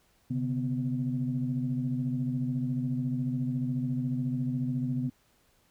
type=tone cluster; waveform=sine; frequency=131.5 / 145.6 / 249.6 Hz; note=C3 / D3 / B3; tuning=+9 / -15 / +19 cents; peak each=-31 / -35 / -30 dBFS; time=0.3-5.1 s; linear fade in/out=10 ms; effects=tanh soft clip ceiling -19 dBFS + pink hiss -67 dBFS RMS until 5.7 s